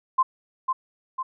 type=tone with echo; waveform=sine; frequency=1043 Hz; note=C6; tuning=6 cents flat; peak=-15 dBFS; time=0.18-0.23 s; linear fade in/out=10 ms; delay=500 ms; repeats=2; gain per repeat=-5 dB; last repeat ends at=1.23 s; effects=none